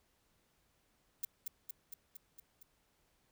violet noise with echo, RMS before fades -37 dBFS, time 1.23-1.25 s, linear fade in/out 5 ms, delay 230 ms, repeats 6, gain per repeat -3 dB, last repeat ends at 2.63 s, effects pink hiss -75 dBFS RMS until 3.31 s

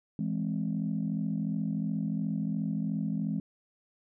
sine chord, E augmented, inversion none, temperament equal, 164.81 / 207.7 / 261.6 Hz, E3 / G#3 / B#3, 0 / 0 / 0 cents, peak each -32 / -31 / -35 dBFS, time 0.19-3.4 s, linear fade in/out 2 ms, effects tanh soft clip ceiling -21 dBFS

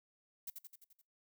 violet noise with echo, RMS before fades -43 dBFS, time 0.47-0.5 s, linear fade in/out 5 ms, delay 86 ms, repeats 6, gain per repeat -4 dB, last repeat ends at 1.016 s, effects noise-tail reverb RT60 0.2 s tail -22 dB re dry

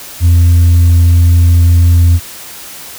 sine tone with tanh clipping, 85.7 Hz, F2, 32 cents flat, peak -4 dBFS, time 0.2-2.2 s, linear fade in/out 50 ms, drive 2 dB, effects white hiss -29 dBFS RMS until 2.98 s

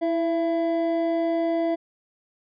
triangle tone pair together, 329.6 / 670.3 Hz, E4 / E5, 0 / +29 cents, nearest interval octave, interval 1229 cents, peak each -22 dBFS, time 0.01-1.76 s, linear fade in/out 20 ms, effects resampled to 11025 Hz

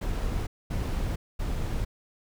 brown noise bursts, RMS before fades -29 dBFS, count 3, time 0.01-1.85 s, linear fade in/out 10 ms, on 460 ms, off 230 ms, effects none

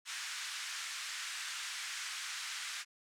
pink band-pass noise, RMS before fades -42 dBFS, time 0.05-2.85 s, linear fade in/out 50 ms, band 1400 to 8500 Hz, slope 24 dB/octave, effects none

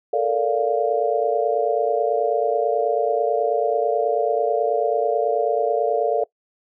sine chord, Bb major seventh, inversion third, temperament just, 437 / 466.2 / 582.7 / 699.2 Hz, A4 / Bb4 / D5 / F5, -12 / 0 / -14 / +2 cents, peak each -23 dBFS, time 0.13-6.24 s, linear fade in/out 5 ms, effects noise-tail reverb RT60 0.1 s tail -22 dB re dry

